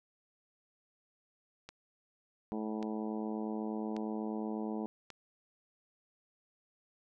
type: click train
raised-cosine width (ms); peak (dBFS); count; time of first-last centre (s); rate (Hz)
0.2; -29; 4; 1.69-5.103; 0.879
type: harmonic tone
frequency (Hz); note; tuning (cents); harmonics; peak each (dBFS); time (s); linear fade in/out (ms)
108.3; A2; -27; 2 / 3 / 4 / 5 / 6 / 7 / 8 / 9; -37 / -41 / -43 / -49 / -50 / -48 / -51 / -52; 2.52-4.86; 0
effects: none